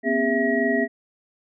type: tone cluster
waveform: sine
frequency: 241.1 / 264.8 / 406 / 663 / 1905 Hz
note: B3 / C4 / G#4 / E5 / A#6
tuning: -41 / +21 / -39 / +10 / +37 cents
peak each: -25 dBFS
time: 0.03-0.88 s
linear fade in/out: 50 ms
effects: none